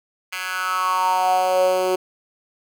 10% pulse tone with high-pass filter sweep, 185 Hz, F#3, in tune, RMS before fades -20 dBFS, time 0.32-1.96 s, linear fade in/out 10 ms, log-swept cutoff 1900 to 400 Hz, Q 6, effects none

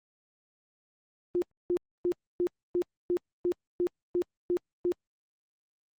sine tone bursts, 353.2 Hz, F4, 20 cents sharp, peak -24 dBFS, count 11, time 1.35-4.92 s, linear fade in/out 0 ms, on 70 ms, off 280 ms, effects Opus 24 kbps

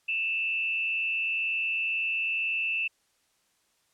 sine tone with frequency modulation, 2659 Hz, E7, 14 cents sharp, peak -26 dBFS, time 0.08-2.88 s, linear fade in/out 10 ms, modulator 172 Hz, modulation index 0.44, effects white hiss -70 dBFS RMS until 3.93 s + low-pass 10000 Hz 12 dB/octave

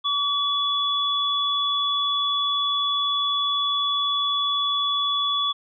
sine tone pair together, 1142 / 3422 Hz, D6 / A7, -49 / -49 cents, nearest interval octave + perfect fifth, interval 1900 cents, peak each -25 / -22 dBFS, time 0.04-5.53 s, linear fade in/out 20 ms, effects none

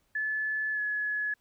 sine tone with pitch glide, 1729 to 1698.3 Hz, A6 to G#6, -31 to +38 cents, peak -28 dBFS, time 0.15-1.34 s, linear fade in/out 5 ms, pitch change -31 cents, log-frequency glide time 0.72-0.8 s, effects pink hiss -72 dBFS RMS until 1.4 s

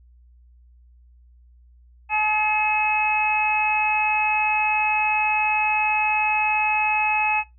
harmonic tone with a mistuned harmonic, 427.7 Hz, A4, 49 cents flat, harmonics 2 / 3 / 4 / 5 / 6, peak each -22 / -34 / -34 / -33 / -22 dBFS, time 2.09-7.44 s, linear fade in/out 50 ms, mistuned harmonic 3, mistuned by -17 cents, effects noise-tail reverb RT60 0.2 s tail -21 dB re dry + added 60 Hz sine -49 dBFS peak until 7.58 s

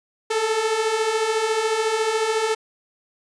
sawtooth beating tone pair, 430 / 444 Hz, A4 / A4, -40 / +16 cents, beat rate 14 Hz, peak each -22 / -17 dBFS, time 0.3-2.55 s, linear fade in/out 10 ms, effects resampled to 22050 Hz

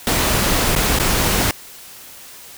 pink noise with dropouts, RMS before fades -17 dBFS, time 0.07-1.51 s, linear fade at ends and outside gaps 1 ms, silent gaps 0.752-0.762 / 0.988-0.998 s, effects white hiss -39 dBFS RMS until 2.57 s

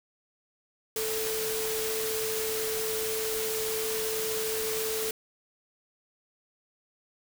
sine tone in noise, 440 Hz, A4, in tune, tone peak -31 dBFS, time 0.96-5.11 s, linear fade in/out 2 ms, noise white, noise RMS -33 dBFS, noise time 0.96-5.11 s, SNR -1 dB, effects none

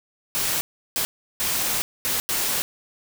white noise bursts at uneven times, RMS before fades -24 dBFS, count 5, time 0.35-0.61 / 0.96-1.05 / 1.4-1.82 / 2.05-2.2 / 2.29-2.62 s, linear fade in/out 0 ms, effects none

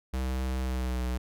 square tone with pitch glide, 64.6 to 62.22 Hz, C2 to B1, -21 to +14 cents, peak -29 dBFS, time 0.13-1.18 s, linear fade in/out 10 ms, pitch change -65 cents, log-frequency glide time 0.59-1.05 s, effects none

